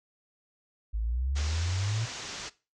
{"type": "exponential sweep", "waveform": "sine", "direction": "up", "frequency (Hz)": [51.6, 116.3], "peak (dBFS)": -27, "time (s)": [0.93, 2.06], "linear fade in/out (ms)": 20}
{"type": "low-pass noise", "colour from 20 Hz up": "white", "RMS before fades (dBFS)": -40, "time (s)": [1.35, 2.5], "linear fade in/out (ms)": 20, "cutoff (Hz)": 6900, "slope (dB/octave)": 48}
{"effects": ["noise-tail reverb RT60 0.3 s tail -19 dB re dry"]}